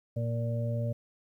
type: harmonic tone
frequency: 116.54 Hz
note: A#2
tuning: in tune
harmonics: 1 / 2 / 4 / 5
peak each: -29 / -39 / -44 / -37 dBFS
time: 0.16-0.93 s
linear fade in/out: 10 ms
effects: 11-bit